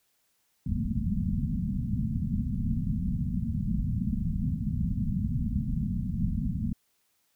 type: low-pass noise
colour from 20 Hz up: white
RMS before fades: -29 dBFS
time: 0.66-6.73 s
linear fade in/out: 5 ms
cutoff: 240 Hz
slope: 96 dB/octave
effects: white hiss -72 dBFS RMS until 7.35 s